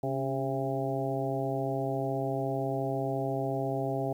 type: harmonic tone with a mistuned harmonic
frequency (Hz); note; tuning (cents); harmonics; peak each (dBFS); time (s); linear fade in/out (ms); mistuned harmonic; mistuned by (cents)
134.1; C3; +43; 1 / 2 / 3 / 4 / 5 / 6; -34 / -36 / -35 / -38 / -34 / -39; 0.03-4.13; 5; 2; +55
effects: 10-bit